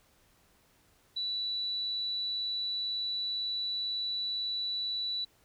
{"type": "tone", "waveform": "sine", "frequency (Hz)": 3951, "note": "B7", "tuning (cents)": 0, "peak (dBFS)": -31, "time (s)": [1.16, 5.25], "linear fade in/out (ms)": 10, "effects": ["pink hiss -66 dBFS RMS until 5.44 s"]}